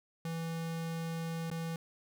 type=tone with dropouts; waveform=square; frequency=164.81 Hz; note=E3; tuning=in tune; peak=-36 dBFS; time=0.25-1.76 s; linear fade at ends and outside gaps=2 ms; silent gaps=1.502-1.513 s; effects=none